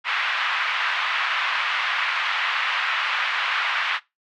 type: band-pass noise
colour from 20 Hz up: pink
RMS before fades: -24 dBFS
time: 0.04-4 s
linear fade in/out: 50 ms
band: 1100 to 3100 Hz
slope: 24 dB/octave
effects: noise-tail reverb RT60 0.2 s tail -20 dB re dry